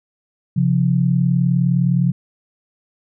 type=tone pair together; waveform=sine; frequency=134.89 / 174.61 Hz; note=C#3 / F3; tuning=-47 / 0 cents; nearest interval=major third; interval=447 cents; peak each=-16 dBFS; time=0.56-2.12 s; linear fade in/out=10 ms; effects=none